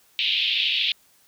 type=band-pass noise; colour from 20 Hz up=pink; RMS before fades=-23 dBFS; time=0.19-0.92 s; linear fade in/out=0 ms; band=2600 to 3800 Hz; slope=48 dB/octave; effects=white hiss -59 dBFS RMS until 1.27 s